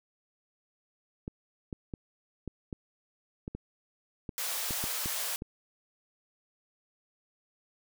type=clicks; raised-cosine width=3 ms; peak=-24 dBFS; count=12; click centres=1.279 / 1.728 / 1.938 / 2.477 / 2.728 / 3.479 / 3.55 / 4.292 / 4.708 / 4.84 / 5.059 / 5.421 s
type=high-pass noise; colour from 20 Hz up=white; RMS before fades=-34 dBFS; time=4.38-5.36 s; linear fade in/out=0 ms; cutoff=470 Hz; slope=48 dB/octave
effects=none